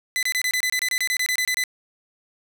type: tone bursts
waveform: sawtooth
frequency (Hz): 2009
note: B6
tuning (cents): +29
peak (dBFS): -17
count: 16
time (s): 0.16-1.638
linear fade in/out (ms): 0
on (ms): 68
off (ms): 26
effects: 8-bit